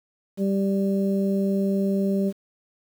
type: harmonic tone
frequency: 196 Hz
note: G3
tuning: in tune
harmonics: 1 / 2 / 3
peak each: -21 / -27 / -31 dBFS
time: 0.37-2.33 s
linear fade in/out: 50 ms
effects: 8-bit